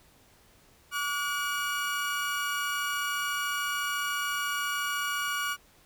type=tone pair together; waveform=30% pulse; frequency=1148 / 1443.5 Hz; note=D6 / F#6; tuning=-40 / -43 cents; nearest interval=major third; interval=397 cents; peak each=-30 / -28 dBFS; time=0.91-5.57 s; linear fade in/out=50 ms; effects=pink hiss -60 dBFS RMS until 5.85 s